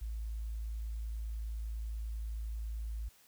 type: tone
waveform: sine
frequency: 55 Hz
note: A1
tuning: in tune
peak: -36 dBFS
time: 0.01-3.09 s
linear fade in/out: 10 ms
effects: white hiss -64 dBFS RMS until 3.27 s